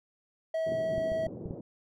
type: tone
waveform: triangle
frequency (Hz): 646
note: E5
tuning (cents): -35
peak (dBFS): -26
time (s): 0.54-1.27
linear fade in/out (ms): 5
type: band-pass noise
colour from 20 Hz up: pink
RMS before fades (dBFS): -41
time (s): 0.66-1.61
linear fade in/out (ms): 5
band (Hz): 110 to 510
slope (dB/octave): 24
type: clicks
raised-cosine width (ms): 5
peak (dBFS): -27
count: 5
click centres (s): 0.981 / 1.119 / 1.267 / 1.458 / 1.509
effects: none